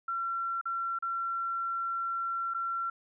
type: tone with dropouts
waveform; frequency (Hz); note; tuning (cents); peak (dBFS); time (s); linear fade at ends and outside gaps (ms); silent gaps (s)
sine; 1360; F6; -46; -30; 0.08-2.9; 5; 0.613-0.655 / 0.988-1.024 / 2.538-2.545
effects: none